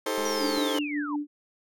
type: chord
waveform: sawtooth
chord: A half-diminished seventh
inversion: second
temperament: just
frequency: 316.8 / 396 / 440 / 528 Hz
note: Eb4 / G4 / A4 / C5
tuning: +31 / +18 / 0 / +16 cents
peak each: -30 / -32 / -27 / -27 dBFS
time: 0.06-0.79 s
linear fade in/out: 5 ms
type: click train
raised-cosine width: 1 ms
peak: -26 dBFS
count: 85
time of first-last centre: 0.18-0.578 s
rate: 211 Hz
type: linear sweep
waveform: sine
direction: down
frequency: 5890 to 820 Hz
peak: -33 dBFS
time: 0.25-1.16 s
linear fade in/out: 5 ms
type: tone with tremolo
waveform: sine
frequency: 293.7 Hz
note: D4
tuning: in tune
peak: -25 dBFS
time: 0.39-1.27 s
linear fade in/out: 50 ms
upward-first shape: triangle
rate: 5.5 Hz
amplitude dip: 65%
effects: none